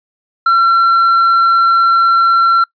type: tone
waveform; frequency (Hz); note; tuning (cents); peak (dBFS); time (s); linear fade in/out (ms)
triangle; 1358; F6; -49; -5; 0.46-2.64; 5
effects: noise-tail reverb RT60 0.1 s tail -24 dB re dry + resampled to 11025 Hz